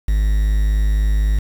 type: tone with quantisation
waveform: triangle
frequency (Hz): 51.91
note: G#1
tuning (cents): 0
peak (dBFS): -11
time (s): 0.08-1.39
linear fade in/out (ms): 5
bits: 6
effects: none